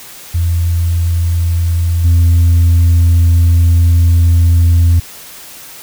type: tone with level steps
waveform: sine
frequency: 85 Hz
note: F2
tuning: 46 cents flat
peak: -9 / -3 dBFS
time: 0.34-5 s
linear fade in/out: 10 ms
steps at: 2.04 s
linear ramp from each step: 10 ms
effects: tanh soft clip ceiling -4 dBFS + white hiss -33 dBFS RMS until 5.82 s